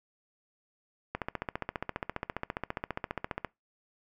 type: click train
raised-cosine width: 0.5 ms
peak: -17 dBFS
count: 35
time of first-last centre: 1.15-3.447 s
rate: 14.8 Hz
effects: noise-tail reverb RT60 0.2 s tail -23 dB re dry